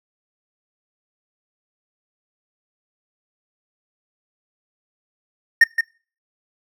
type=tone with echo; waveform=triangle; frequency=1834 Hz; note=A#6; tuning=29 cents flat; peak=-5 dBFS; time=5.61-5.64 s; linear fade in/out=5 ms; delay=170 ms; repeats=1; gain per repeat=-8 dB; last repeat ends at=5.81 s; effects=noise-tail reverb RT60 0.4 s tail -24 dB re dry